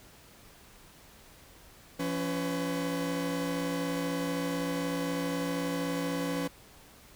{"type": "tone cluster", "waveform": "40% pulse", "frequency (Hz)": [171.5, 279, 502], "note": ["F3", "C#4", "B4"], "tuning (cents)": [-31, 11, 28], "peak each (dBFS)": [-35, -32, -35], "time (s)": [1.99, 6.48], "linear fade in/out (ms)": 10, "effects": ["pink hiss -55 dBFS RMS until 7.15 s"]}